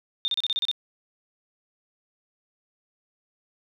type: tone bursts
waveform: sine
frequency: 3631 Hz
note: A#7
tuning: 46 cents flat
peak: -22 dBFS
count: 8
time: 0.25-0.714 s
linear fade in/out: 0 ms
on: 30 ms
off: 32 ms
effects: none